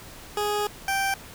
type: tone pair in turn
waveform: 20% pulse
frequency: 415.3 / 782.4 Hz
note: G#4 / G5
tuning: 0 / -4 cents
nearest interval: major seventh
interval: 1096 cents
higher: second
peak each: -19 / -18 dBFS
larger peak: second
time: 0.37-0.67 / 0.88-1.14 s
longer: first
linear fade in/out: 2 ms
effects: pink hiss -44 dBFS RMS until 1.34 s